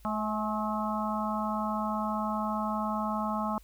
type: harmonic tone with a mistuned harmonic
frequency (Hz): 215.1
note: A3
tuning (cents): -39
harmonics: 1 / 3 / 4 / 5 / 6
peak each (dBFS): -32 / -37 / -35 / -35 / -37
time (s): 0.05-3.58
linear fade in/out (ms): 0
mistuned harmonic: 4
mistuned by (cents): -30
effects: added 50 Hz sine -52 dBFS peak until 3.63 s + white hiss -63 dBFS RMS until 3.63 s